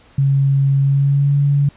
sine tone with pitch glide, 137.7 to 142.06 Hz, C#3 to C#3, -11 to +43 cents, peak -11 dBFS, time 0.18-1.69 s, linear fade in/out 5 ms, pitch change +54 cents, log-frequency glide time 0.8-1.36 s, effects pink hiss -49 dBFS RMS until 1.76 s + resampled to 8000 Hz

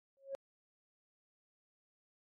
sine tone with exponential growth, 546 Hz, C#5, 26 cents flat, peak -34 dBFS, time 0.17-0.35 s, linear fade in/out 0 ms, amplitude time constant 38 ms, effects tanh soft clip ceiling -31 dBFS + AAC 32 kbps

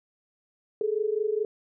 sine tone pair together, 415.3 / 440 Hz, G#4 / A4, 0 / 0 cents, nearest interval minor second, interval 100 cents, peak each -27 dBFS, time 0.81-1.45 s, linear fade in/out 2 ms, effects none

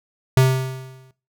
square tone with exponential decay, 130.81 Hz, C3, in tune, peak -10 dBFS, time 0.37-1.11 s, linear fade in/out 2 ms, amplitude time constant 160 ms, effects noise-tail reverb RT60 0.3 s tail -18 dB re dry

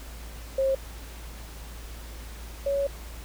sine tone pair in turn, 536 / 558.3 Hz, C5 / C#5, +42 / +12 cents, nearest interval minor second, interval 70 cents, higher second, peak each -21 / -23 dBFS, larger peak first, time 0.58-0.75 / 2.66-2.87 s, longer second, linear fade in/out 5 ms, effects added 56 Hz sine -39 dBFS peak until 3.24 s + pink hiss -46 dBFS RMS until 3.24 s

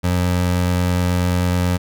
25% pulse tone, 89.3 Hz, F2, 39 cents sharp, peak -12 dBFS, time 0.03-1.78 s, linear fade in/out 20 ms, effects none

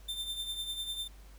45% pulse tone with tremolo, 3579 Hz, A7, 29 cents sharp, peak -33 dBFS, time 0.08-1.08 s, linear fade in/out 10 ms, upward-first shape triangle, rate 10 Hz, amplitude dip 65%, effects added 50 Hz sine -50 dBFS peak until 1.38 s + pink hiss -61 dBFS RMS until 1.38 s

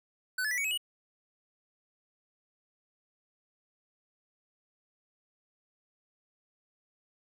square tone with pitch steps, 1506 / 1720 / 1964.4 / 2243 / 2562 / 2926 Hz, F#6 / A6 / B6 / C#7 / E7 / F#7, +30 / -40 / -10 / +20 / -50 / -20 cents, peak -30 dBFS, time 0.38-0.776 s, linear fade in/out 5 ms, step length 66 ms, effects none

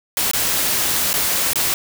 white noise with dropouts, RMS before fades -19 dBFS, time 0.17-1.74 s, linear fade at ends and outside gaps 1 ms, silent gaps 0.313-0.334 / 1.131-1.139 / 1.533-1.557 s, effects none

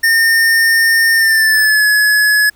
square tone with pitch glide, 1820 to 1698.1 Hz, A#6 to G#6, -42 to +38 cents, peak -9 dBFS, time 0.03-2.5 s, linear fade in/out 10 ms, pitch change -120 cents, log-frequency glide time 1.14-1.86 s, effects pink hiss -52 dBFS RMS until 2.55 s

